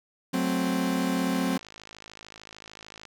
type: chord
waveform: 40% pulse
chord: F# diminished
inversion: none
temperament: equal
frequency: 185 / 220 / 261.6 Hz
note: F#3 / A3 / C4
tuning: 0 / 0 / 0 cents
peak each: -28 / -32 / -26 dBFS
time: 0.33-1.58 s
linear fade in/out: 10 ms
type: click train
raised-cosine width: 0.2 ms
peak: -26 dBFS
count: 93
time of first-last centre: 1.33-3.053 s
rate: 53.4 Hz
effects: none